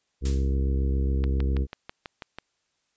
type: harmonic tone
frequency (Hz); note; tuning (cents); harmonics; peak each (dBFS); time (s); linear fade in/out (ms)
67.3; C2; +49; 1 / 2 / 3 / 4 / 5 / 6 / 7; -22 / -33 / -36 / -37 / -38 / -40 / -41; 0.21-1.67; 50
type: noise with exponential decay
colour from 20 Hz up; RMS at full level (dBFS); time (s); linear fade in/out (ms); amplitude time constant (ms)
blue; -29; 0.25-0.56; 5; 66
type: click train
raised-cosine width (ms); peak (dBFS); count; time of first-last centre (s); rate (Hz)
0.3; -20; 8; 1.24-2.386; 6.11
effects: white hiss -74 dBFS RMS until 2.96 s + resampled to 16000 Hz